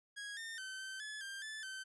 sawtooth tone with pitch steps, 1651 / 1817 / 1535 / 1545 / 1714 / 1589 / 1744 / 1541 Hz, G#6 / A#6 / G6 / G6 / A6 / G6 / A6 / G6, -11 / -45 / -37 / -26 / -46 / +23 / -16 / -30 cents, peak -40 dBFS, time 0.16-1.84 s, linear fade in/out 20 ms, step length 210 ms, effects resampled to 24000 Hz

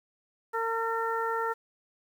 harmonic tone, 454.9 Hz, A#4, 42 cents flat, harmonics 1 / 2 / 3 / 4, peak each -32 / -32 / -32 / -38 dBFS, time 0.53-1.54 s, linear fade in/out 20 ms, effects 9-bit

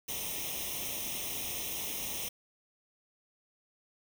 white noise with comb filter, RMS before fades -37 dBFS, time 0.08-2.29 s, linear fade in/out 10 ms, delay 0.33 ms, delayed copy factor +0.85, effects none

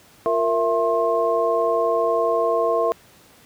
sine tone cluster, 351.5 / 463.4 / 665 / 1065 Hz, F4 / A#4 / E5 / C6, +11 / -10 / +15 / +30 cents, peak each -29 / -21 / -21 / -24 dBFS, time 0.26-2.92 s, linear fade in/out 0 ms, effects pink hiss -51 dBFS RMS until 3.45 s + high-pass 80 Hz 12 dB/octave

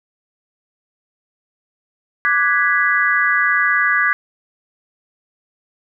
sine chord, G# half-diminished seventh, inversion second, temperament equal, 1174.7 / 1480 / 1661.2 / 1975.5 Hz, D6 / F#6 / G#6 / B6, 0 / 0 / 0 / 0 cents, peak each -20 / -21 / -16 / -19 dBFS, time 2.25-4.13 s, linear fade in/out 0 ms, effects none

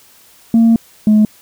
sine tone pair in turn, 228.5 / 213.4 Hz, A#3 / G#3, -34 / +47 cents, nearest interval minor second, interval 119 cents, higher first, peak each -4 dBFS, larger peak neither, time 0.54-0.76 / 1.07-1.25 s, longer first, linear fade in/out 2 ms, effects tanh soft clip ceiling -4 dBFS + white hiss -46 dBFS RMS until 1.41 s

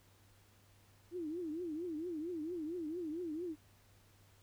sine tone with vibrato, 329.6 Hz, E4, in tune, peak -38 dBFS, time 1.11-3.56 s, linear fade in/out 50 ms, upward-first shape triangle, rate 4.4 Hz, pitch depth 200 cents each way, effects added 99 Hz sine -66 dBFS peak until 4.42 s + pink hiss -68 dBFS RMS until 4.42 s

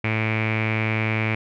sawtooth tone with low-pass filter, 110 Hz, A2, in tune, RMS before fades -23 dBFS, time 0.04-1.35 s, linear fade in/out 5 ms, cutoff 2300 Hz, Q 8.6, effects none

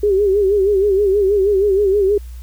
sine tone with vibrato, 397.7 Hz, G4, 25 cents sharp, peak -11 dBFS, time 0.03-2.18 s, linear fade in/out 5 ms, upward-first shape sine, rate 6.3 Hz, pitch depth 90 cents each way, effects added 60 Hz sine -29 dBFS peak until 2.42 s + white hiss -50 dBFS RMS until 2.42 s

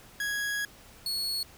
40% pulse tone pair in turn, 1661.2 / 4365 Hz, G#6 / C#8, 0 / -28 cents, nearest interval octave + perfect fourth, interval 1672 cents, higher second, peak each -28 dBFS, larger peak neither, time 0.2-0.65 / 1.06-1.43 s, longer first, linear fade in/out 2 ms, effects pink hiss -53 dBFS RMS until 1.57 s

